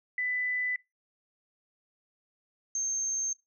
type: tone pair in turn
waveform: sine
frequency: 1995 / 6359 Hz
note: B6 / G8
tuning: +17 / +24 cents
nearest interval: octave + minor sixth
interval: 2007 cents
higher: second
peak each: -28 dBFS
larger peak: neither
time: 0.18-0.76 / 2.75-3.33 s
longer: neither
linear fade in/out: 2 ms
effects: noise-tail reverb RT60 0.2 s tail -22 dB re dry